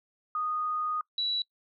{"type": "tone pair in turn", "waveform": "sine", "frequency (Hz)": [1237, 3927], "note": ["D#6", "B7"], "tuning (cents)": [-10, -11], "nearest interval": "octave + minor sixth", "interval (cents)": 1999, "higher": "second", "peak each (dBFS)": [-28, -27], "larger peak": "second", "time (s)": [[0.35, 1.01], [1.18, 1.42]], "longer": "first", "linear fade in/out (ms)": 2, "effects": ["noise-tail reverb RT60 0.1 s tail -23 dB re dry"]}